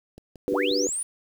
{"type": "click train", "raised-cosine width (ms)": 2, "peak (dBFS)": -31, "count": 5, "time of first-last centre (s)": [0.18, 0.889], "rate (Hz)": 5.64}
{"type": "chord", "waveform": "sine", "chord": "G major seventh", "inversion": "second", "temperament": "just", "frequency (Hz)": [294, 367.5, 392, 490], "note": ["D4", "F#4", "G4", "B4"], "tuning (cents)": [2, -12, 0, -14], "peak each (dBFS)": [-28, -32, -28, -26], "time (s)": [0.48, 0.87], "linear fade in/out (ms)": 0}
{"type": "linear sweep", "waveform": "sine", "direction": "up", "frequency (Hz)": [138.59, 9820], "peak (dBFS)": -26, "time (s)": [0.52, 1.03], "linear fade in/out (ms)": 5}
{"effects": ["8-bit"]}